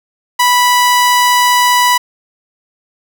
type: tone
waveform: sawtooth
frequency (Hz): 985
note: B5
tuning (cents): -5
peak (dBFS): -4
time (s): 0.39-1.98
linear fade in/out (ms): 10
effects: none